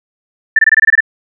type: tone bursts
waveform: sine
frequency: 1772 Hz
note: A6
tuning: 12 cents sharp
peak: -4 dBFS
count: 9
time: 0.56-1.006 s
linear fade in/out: 5 ms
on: 30 ms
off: 22 ms
effects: none